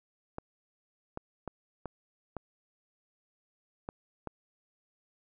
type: clicks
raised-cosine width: 1 ms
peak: -23 dBFS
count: 7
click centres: 0.384 / 1.174 / 1.477 / 1.857 / 2.367 / 3.889 / 4.273 s
effects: none